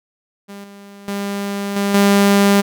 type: tone with level steps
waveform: sawtooth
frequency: 200.4 Hz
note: G3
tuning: 38 cents sharp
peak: -28 / -33 / -17 / -12 / -6 dBFS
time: 0.48-2.62 s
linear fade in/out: 20 ms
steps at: 0.64 / 1.08 / 1.76 / 1.94 s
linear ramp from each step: 2 ms
effects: none